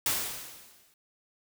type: noise with exponential decay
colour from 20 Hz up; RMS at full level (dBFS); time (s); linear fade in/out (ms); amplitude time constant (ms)
white; -26; 0.06-0.94; 2; 190
effects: none